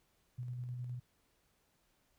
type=tone with tremolo; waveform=sine; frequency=123.5 Hz; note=B2; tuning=in tune; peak=-38 dBFS; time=0.38-1 s; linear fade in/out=10 ms; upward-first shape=square; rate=9.7 Hz; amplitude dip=25%; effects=pink hiss -75 dBFS RMS until 2.18 s